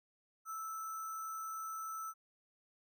sine tone with sample-and-hold, 1318.5 Hz, E6, in tune, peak -40 dBFS, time 0.45-2.14 s, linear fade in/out 50 ms, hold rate 7350 Hz, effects none

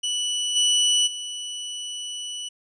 sawtooth tone with level steps, 2960 Hz, F#7, in tune, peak -20 / -14 / -27 dBFS, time 0.03-2.49 s, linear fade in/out 10 ms, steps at 0.55 / 1.06 s, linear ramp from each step 20 ms, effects resampled to 22050 Hz

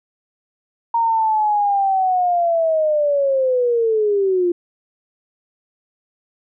sine linear sweep, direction down, 932.3 to 344.2 Hz, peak -14 dBFS, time 0.94-4.52 s, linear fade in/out 5 ms, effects none

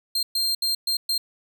40% pulse tone bursts at uneven times, 4186 Hz, C8, in tune, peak -20 dBFS, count 5, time 0.15-0.23 / 0.35-0.55 / 0.62-0.75 / 0.87-0.97 / 1.09-1.18 s, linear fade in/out 5 ms, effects none

